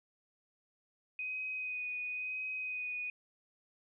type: tone with vibrato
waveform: sine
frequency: 2500 Hz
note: D#7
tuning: 8 cents sharp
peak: -36 dBFS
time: 1.19-3.1 s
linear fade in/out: 2 ms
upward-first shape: sine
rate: 0.97 Hz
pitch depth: 17 cents each way
effects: none